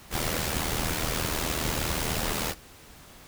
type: noise with amplitude modulation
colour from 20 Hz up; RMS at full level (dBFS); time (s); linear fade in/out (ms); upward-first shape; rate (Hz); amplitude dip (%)
pink; -26; 0.1-2.55; 50; sine; 79.4; 65
effects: pink hiss -50 dBFS RMS until 3.27 s